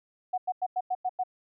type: tone bursts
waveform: sine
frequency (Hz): 738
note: F#5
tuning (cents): -5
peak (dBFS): -25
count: 7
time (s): 0.33-1.237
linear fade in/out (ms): 10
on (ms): 49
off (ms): 94
effects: none